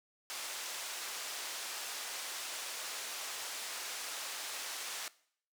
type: band-pass noise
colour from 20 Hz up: white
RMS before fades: -42 dBFS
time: 0.3-5.08 s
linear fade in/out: 0 ms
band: 530 to 7900 Hz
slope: 12 dB/octave
effects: noise-tail reverb RT60 0.6 s tail -20 dB re dry